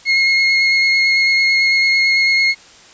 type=tone with vibrato; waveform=35% pulse; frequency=2156 Hz; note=C#7; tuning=49 cents flat; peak=-9 dBFS; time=0.05-2.55 s; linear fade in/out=50 ms; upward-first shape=sine; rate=9 Hz; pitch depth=10 cents each way; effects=white hiss -43 dBFS RMS until 2.93 s + resampled to 16000 Hz